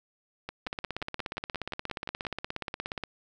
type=two click trains; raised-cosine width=0.3 ms; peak=-17 / -20 dBFS; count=41 / 11; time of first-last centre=0.67-3.037 / 0.49-2.251 s; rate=16.9 / 5.68 Hz; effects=none